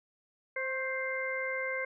harmonic tone with a mistuned harmonic, 523.3 Hz, C5, in tune, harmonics 1 / 2 / 3 / 4, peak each -36 / -43 / -38 / -35 dBFS, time 0.56-1.85 s, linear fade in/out 5 ms, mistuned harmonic 2, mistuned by +40 cents, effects none

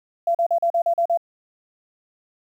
sine tone bursts, 681 Hz, F5, 44 cents flat, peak -16 dBFS, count 8, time 0.27-1.174 s, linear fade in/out 5 ms, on 78 ms, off 40 ms, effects 9-bit

